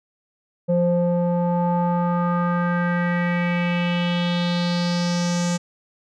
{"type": "tone with low-pass filter sweep", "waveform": "square", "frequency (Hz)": 174.61, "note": "F3", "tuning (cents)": 0, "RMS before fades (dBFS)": -21, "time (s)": [0.68, 5.58], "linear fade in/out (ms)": 20, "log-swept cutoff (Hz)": [500, 7000], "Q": 3.6, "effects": []}